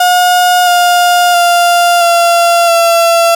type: tone with pitch steps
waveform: 35% pulse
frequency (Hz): 719 / 707.9 / 696.9 / 686.1 / 675.5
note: F#5 / F5 / F5 / F5 / E5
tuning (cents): -50 / +23 / -4 / -31 / +42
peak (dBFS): -4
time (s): 0-3.35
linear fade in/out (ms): 5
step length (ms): 670
effects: none